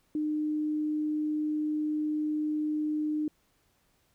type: tone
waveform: sine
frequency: 304 Hz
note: D#4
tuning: 40 cents flat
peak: -27 dBFS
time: 0.15-3.28 s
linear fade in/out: 2 ms
effects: pink hiss -70 dBFS RMS until 4.14 s